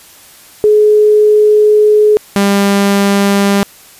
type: tone pair in turn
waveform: sine / sawtooth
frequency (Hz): 423.1 / 199.68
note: G#4 / G3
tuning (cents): +32 / +32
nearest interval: octave + minor second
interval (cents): 1300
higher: first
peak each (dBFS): -4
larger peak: neither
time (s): 0.64-2.17 / 2.36-3.63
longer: first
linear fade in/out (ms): 0
effects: white hiss -39 dBFS RMS until 3.99 s + resampled to 32000 Hz